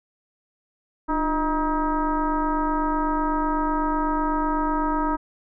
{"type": "tone with frequency modulation", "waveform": "sine", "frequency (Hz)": 624, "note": "D#5", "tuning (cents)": 5, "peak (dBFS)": -20, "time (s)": [1.08, 5.17], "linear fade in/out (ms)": 20, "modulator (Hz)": 324, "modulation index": 2, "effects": []}